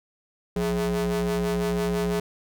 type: ring-modulated tone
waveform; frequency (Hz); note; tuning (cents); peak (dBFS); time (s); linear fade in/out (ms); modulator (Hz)
45% pulse; 120; B2; -49; -20; 0.56-2.2; 5; 297
effects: none